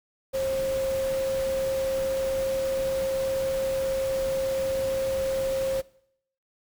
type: tone in noise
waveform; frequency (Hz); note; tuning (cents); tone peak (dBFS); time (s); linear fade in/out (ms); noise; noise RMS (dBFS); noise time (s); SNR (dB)
sine; 534; C5; +35; -24; 0.33-5.82; 20; pink; -38; 0.33-5.82; +11
effects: noise-tail reverb RT60 0.7 s tail -21 dB re dry